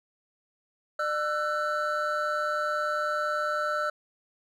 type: tone cluster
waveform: triangle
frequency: 600 / 1335 / 1493 Hz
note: D5 / E6 / F#6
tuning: +37 / +22 / +15 cents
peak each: -29 / -27 / -31 dBFS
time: 0.99-3.9 s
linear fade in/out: 5 ms
effects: none